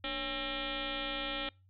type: tone with frequency modulation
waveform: sine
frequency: 1864.7 Hz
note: A#6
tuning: in tune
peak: -34 dBFS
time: 0.04-1.49 s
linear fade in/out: 2 ms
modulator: 262 Hz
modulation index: 6.7
effects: noise-tail reverb RT60 0.3 s tail -26 dB re dry + added 94 Hz sine -61 dBFS peak until 1.69 s